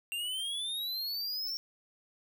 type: exponential sweep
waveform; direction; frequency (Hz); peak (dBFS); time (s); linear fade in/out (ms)
square; up; 2748 to 5510; -34; 0.12-1.57; 0
effects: none